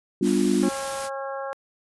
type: chord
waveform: sine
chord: G dominant seventh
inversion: none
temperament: just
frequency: 196 / 245 / 294 / 352.8 Hz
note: G3 / B3 / D4 / F4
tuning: 0 / -14 / +2 / +18 cents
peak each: -24 dBFS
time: 0.21-0.69 s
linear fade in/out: 5 ms
type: noise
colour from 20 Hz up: white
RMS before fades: -34 dBFS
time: 0.22-1.1 s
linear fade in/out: 50 ms
type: harmonic tone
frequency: 272.3 Hz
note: C#4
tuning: 31 cents flat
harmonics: 2 / 3 / 4 / 5 / 6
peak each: -31 / -35 / -37 / -39 / -41 dBFS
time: 0.63-1.53 s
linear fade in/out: 0 ms
effects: resampled to 24000 Hz